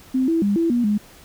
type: tone with pitch steps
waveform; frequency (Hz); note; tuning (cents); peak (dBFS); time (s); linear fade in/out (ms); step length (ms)
sine; 259.8 / 329.3 / 202.3 / 333.2 / 240.4 / 208.4; C4 / E4 / G#3 / E4 / B3 / G#3; -12 / -2 / -45 / +19 / -46 / +6; -16; 0.14-0.98; 10; 140
effects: pink hiss -47 dBFS RMS until 1.24 s